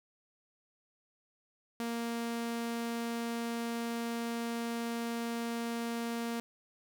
sawtooth tone, 233.1 Hz, A#3, in tune, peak -30 dBFS, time 1.8-6.4 s, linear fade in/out 0 ms, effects none

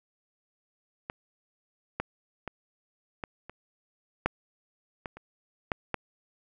clicks, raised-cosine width 0.5 ms, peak -19 / -14 / -20 / -19 / -27 / -9 / -20 / -30 / -12 / -13 dBFS, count 10, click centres 1.099 / 2 / 2.477 / 3.238 / 3.496 / 4.26 / 5.058 / 5.17 / 5.718 / 5.943 s, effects none

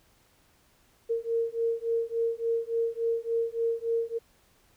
sine beating tone pair, 458.7 / 462.2 Hz, A#4 / A#4, -28 / -15 cents, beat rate 3.5 Hz, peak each -29 / -29 dBFS, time 1.09-4.19 s, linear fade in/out 20 ms, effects pink hiss -64 dBFS RMS until 4.76 s

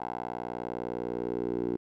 10% pulse tone with band-pass filter sweep, 59.9 Hz, A#1, 48 cents sharp, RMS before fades -34 dBFS, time 0-1.77 s, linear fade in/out 5 ms, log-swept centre 780 to 360 Hz, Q 3.1, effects none

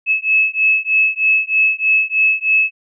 sine beating tone pair, 2591 / 2594.2 Hz, E7 / E7, -30 / -28 cents, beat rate 3.2 Hz, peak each -15 dBFS, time 0.06-2.71 s, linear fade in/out 50 ms, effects none

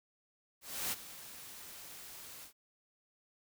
white noise with ADSR envelope, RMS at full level -35 dBFS, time 0.61-2.53 s, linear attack 310 ms, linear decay 28 ms, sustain -15 dB, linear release 100 ms, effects none

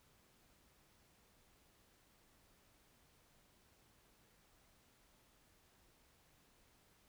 silence, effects pink hiss -71 dBFS RMS until 7.08 s

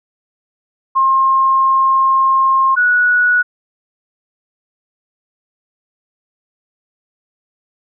sine tone pair in turn, 1066 / 1467 Hz, C6 / F#6, +32 / -15 cents, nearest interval tritone, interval 553 cents, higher second, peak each -9 dBFS, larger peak neither, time 0.95-2.76 / 2.76-3.43 s, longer first, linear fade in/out 20 ms, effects none

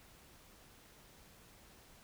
silence, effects pink hiss -61 dBFS RMS until 2.03 s

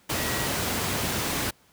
sine tone in noise, 1918 Hz, A#6, 49 cents sharp, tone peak -35 dBFS, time 0.16-0.47 s, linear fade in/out 10 ms, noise pink, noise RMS -27 dBFS, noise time 0.09-1.51 s, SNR -11 dB, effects pink hiss -60 dBFS RMS until 1.72 s + high-pass 80 Hz 12 dB/octave

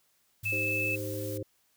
sine tone with pitch glide, 103.7 to 105.27 Hz, G#2 to G#2, -2 to +24 cents, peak -37 dBFS, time 0.43-1.43 s, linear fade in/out 5 ms, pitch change +26 cents, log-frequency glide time 0.58-1.23 s
blue noise, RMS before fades -44 dBFS, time 0.43-1.38 s, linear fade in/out 10 ms
sine tone, 2619 Hz, E7, 12 cents flat, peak -28 dBFS, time 0.45-0.96 s, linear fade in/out 10 ms
sine chord, C minor, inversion first, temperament equal, 311.1 / 392 / 523.3 Hz, Eb4 / G4 / C5, 0 / 0 / 0 cents, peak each -39 / -40 / -38 dBFS, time 0.52-1.43 s, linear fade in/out 5 ms
effects white hiss -70 dBFS RMS until 1.76 s

